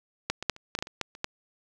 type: clicks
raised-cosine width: 0.2 ms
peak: -9 / -17 / -6 / -29 / -11 / -14 / -12 / -25 / -11 / -28 / -11 dBFS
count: 11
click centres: 0.3 / 0.426 / 0.497 / 0.564 / 0.751 / 0.789 / 0.825 / 0.871 / 1.013 / 1.151 / 1.244 s
effects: none